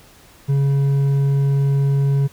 triangle tone with hard clipping, 139.1 Hz, C#3, 6 cents sharp, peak -15 dBFS, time 0.48-2.28 s, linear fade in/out 20 ms, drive 7 dB, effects pink hiss -48 dBFS RMS until 2.32 s

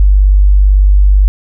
sine tone, 49 Hz, G1, in tune, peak -3 dBFS, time 0-1.28 s, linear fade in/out 0 ms, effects none

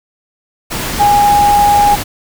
sine tone in noise, 821 Hz, G#5, 20 cents flat, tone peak -6 dBFS, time 0.99-1.96 s, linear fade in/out 20 ms, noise pink, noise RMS -19 dBFS, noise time 0.7-2.04 s, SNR +10 dB, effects none

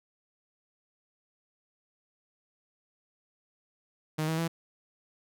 sawtooth tone with pitch steps, 155.56 / 160.67 / 165.96 Hz, D#3 / E3 / E3, 0 / -44 / +12 cents, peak -24 dBFS, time 4.18-4.48 s, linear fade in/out 10 ms, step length 100 ms, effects none

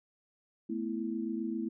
sine chord, A suspended second, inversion none, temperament just, 220 / 247.5 / 330 Hz, A3 / B3 / E4, 0 / +4 / +2 cents, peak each -36 / -38 / -36 dBFS, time 0.69-1.69 s, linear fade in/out 10 ms, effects none

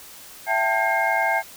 sine tone cluster, 667 / 775 / 886 / 1604 / 2137 Hz, E5 / G5 / A5 / G6 / C7, +20 / -20 / +12 / +39 / +36 cents, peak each -25 dBFS, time 0.46-1.43 s, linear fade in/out 50 ms, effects white hiss -43 dBFS RMS until 1.56 s

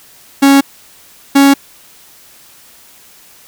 45% pulse tone pair in turn, 276.4 / 277.6 Hz, C#4 / C#4, -5 / +3 cents, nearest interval unison, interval 8 cents, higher second, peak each -4 dBFS, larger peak neither, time 0.42-0.61 / 1.35-1.54 s, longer neither, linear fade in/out 10 ms, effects white hiss -42 dBFS RMS until 3.47 s

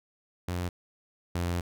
sawtooth tone pair in turn, 88.8 / 87.12 Hz, F2 / F2, +29 / -4 cents, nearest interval unison, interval 33 cents, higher first, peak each -26 / -24 dBFS, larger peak second, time 0.48-0.69 / 1.35-1.61 s, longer second, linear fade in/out 5 ms, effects none

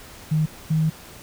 sine tone pair in turn, 155.4 / 157.75 Hz, D#3 / D#3, -2 / +24 cents, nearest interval unison, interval 26 cents, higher second, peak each -17 dBFS, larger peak neither, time 0.31-0.46 / 0.7-0.9 s, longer second, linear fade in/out 10 ms, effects pink hiss -43 dBFS RMS until 1.22 s

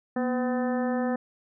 harmonic tone with a mistuned harmonic, 253.4 Hz, B3, 45 cents sharp, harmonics 1 / 2 / 3 / 4 / 5 / 6 / 7, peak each -26 / -30 / -34 / -42 / -41 / -45 / -40 dBFS, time 0.16-1.16 s, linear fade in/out 5 ms, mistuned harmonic 1, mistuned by -82 cents, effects none

